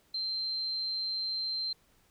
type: tone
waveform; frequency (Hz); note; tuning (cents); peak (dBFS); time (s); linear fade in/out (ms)
sine; 4133; C8; -22; -31; 0.14-1.73; 5
effects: pink hiss -67 dBFS RMS until 2.1 s